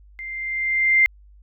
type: tone with level ramp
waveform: sine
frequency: 2093 Hz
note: C7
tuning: in tune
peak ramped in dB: -31 to -11 dBFS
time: 0.19-1.06 s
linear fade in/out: 0 ms
effects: added 50 Hz sine -46 dBFS peak until 1.42 s